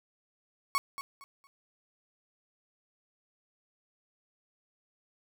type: tone with echo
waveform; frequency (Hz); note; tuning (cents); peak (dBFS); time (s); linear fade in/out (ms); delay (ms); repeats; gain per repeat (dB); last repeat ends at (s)
35% pulse; 1109; C#6; 0; -24; 0.75-0.78; 0; 230; 3; -11; 1.47
effects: none